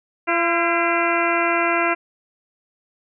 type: harmonic tone with a mistuned harmonic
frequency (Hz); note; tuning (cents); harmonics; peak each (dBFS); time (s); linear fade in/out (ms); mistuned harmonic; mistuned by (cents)
340.6; F4; -43; 1 / 2 / 3 / 4 / 5 / 6 / 7 / 8; -24 / -23 / -25 / -24 / -27 / -26 / -26 / -29; 0.27-1.95; 20; 5; -78
effects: none